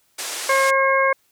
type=band-pass noise; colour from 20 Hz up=white; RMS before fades=-29 dBFS; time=0.18-0.71 s; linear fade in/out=10 ms; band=350 to 9800 Hz; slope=24 dB/octave
type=harmonic tone; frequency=539 Hz; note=C#5; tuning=49 cents flat; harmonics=1 / 2 / 3 / 4; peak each=-19 / -19 / -22 / -22 dBFS; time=0.49-1.13 s; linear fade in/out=5 ms
effects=white hiss -63 dBFS RMS until 1.31 s